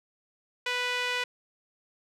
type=tone with band-pass filter; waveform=sawtooth; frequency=493.9 Hz; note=B4; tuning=in tune; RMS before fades=-30 dBFS; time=0.66-1.24 s; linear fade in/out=5 ms; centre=2500 Hz; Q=1.5; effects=none